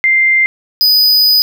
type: tone pair in turn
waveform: sine / square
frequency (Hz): 2093 / 4978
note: C7 / D#8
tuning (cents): 0 / 0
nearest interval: octave + minor third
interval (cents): 1500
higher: second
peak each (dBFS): -7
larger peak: neither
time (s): 0.04-0.46 / 0.81-1.42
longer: second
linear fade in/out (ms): 0
effects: none